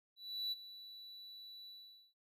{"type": "tone with ADSR envelope", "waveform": "triangle", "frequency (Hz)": 3951, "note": "B7", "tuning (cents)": 0, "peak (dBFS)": -34, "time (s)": [0.16, 2.14], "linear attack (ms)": 360, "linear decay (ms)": 24, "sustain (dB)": -15, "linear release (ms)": 460, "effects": []}